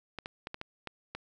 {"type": "clicks", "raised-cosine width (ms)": 0.3, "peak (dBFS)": -22, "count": 7, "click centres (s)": [0.187, 0.259, 0.471, 0.544, 0.614, 0.873, 1.15], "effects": []}